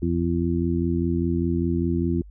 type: harmonic tone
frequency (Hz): 85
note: F2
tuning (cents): -46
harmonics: 1 / 2 / 3 / 4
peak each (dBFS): -26 / -26 / -26 / -26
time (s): 0.02-2.22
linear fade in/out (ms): 5
effects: added 50 Hz sine -41 dBFS peak until 2.3 s